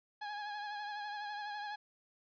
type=tone with vibrato; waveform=30% pulse; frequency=830.6 Hz; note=G#5; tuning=in tune; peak=-37 dBFS; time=0.21-1.76 s; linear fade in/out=10 ms; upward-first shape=triangle; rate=12 Hz; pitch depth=43 cents each way; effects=resampled to 11025 Hz + 12-bit